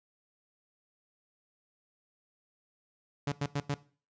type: tone bursts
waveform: sawtooth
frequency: 143.1 Hz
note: D3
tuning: 45 cents flat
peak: -25 dBFS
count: 4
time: 3.27-3.743 s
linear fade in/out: 5 ms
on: 50 ms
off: 91 ms
effects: noise-tail reverb RT60 0.4 s tail -18 dB re dry + resampled to 16000 Hz